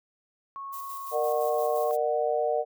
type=tone with pitch glide; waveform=sine; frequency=1100 to 1088 Hz; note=C#6 to C#6; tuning=-14 to -33 cents; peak=-35 dBFS; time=0.56-1.91 s; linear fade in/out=0 ms; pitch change=-19 cents; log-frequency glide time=0.82-1.71 s
type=noise with tremolo; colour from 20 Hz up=violet; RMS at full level=-42 dBFS; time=0.72-1.97 s; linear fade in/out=20 ms; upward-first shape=square; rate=5.8 Hz; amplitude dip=40%
type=chord; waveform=sine; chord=Bb augmented; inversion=none; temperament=equal with one note detuned; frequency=466.2 / 601.4 / 740 Hz; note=Bb4 / D5 / F#5; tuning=0 / +41 / 0 cents; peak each=-28 / -27 / -29 dBFS; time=1.11-2.65 s; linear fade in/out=50 ms
effects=none